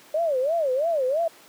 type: tone with vibrato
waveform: sine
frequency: 587.3 Hz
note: D5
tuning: in tune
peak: -20 dBFS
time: 0.14-1.28 s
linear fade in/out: 5 ms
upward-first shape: sine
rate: 3 Hz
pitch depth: 260 cents each way
effects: pink hiss -50 dBFS RMS until 1.48 s + high-pass 300 Hz 12 dB/octave